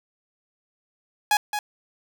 sawtooth tone with echo, 835 Hz, G#5, 9 cents sharp, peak -13 dBFS, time 1.31-1.37 s, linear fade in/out 2 ms, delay 220 ms, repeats 1, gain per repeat -8 dB, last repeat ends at 1.59 s, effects none

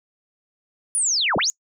sine linear two-way sweep, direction down then up, 9970 to 100 to 7050 Hz, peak -18 dBFS, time 0.95-1.5 s, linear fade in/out 0 ms, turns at 1.37 s, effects noise-tail reverb RT60 0.1 s tail -25 dB re dry

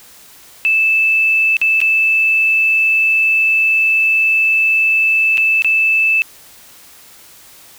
sine tone with dropouts, 2631 Hz, E7, 4 cents flat, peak -10 dBFS, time 0.65-6.22 s, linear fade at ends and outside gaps 0 ms, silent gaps 1.568-1.615 / 1.804-1.815 / 5.373-5.379 / 5.621-5.646 s, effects white hiss -42 dBFS RMS until 7.78 s

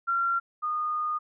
sine tone pair in turn, 1373 / 1226.5 Hz, F6 / D#6, -30 / -25 cents, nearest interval major second, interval 195 cents, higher first, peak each -23 / -26 dBFS, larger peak first, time 0.07-0.4 / 0.62-1.19 s, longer second, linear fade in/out 20 ms, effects none

